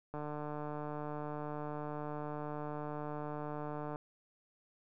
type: click train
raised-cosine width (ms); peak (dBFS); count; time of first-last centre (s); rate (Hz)
1; -28; 570; 0.14-3.959; 149
effects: none